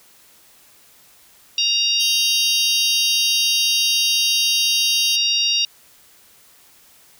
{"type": "harmonic tone", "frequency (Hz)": 934, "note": "A#5", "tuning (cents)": 3, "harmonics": [3, 4, 5, 6], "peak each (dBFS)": [-20, -21, -23, -23], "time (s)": [1.58, 5.65], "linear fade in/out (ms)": 2}
{"type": "tone", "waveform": "15% pulse", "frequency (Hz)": 3136, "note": "G7", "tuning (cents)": 0, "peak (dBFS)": -17, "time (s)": [1.99, 5.17], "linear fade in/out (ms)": 20}
{"effects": ["white hiss -51 dBFS RMS until 7.19 s"]}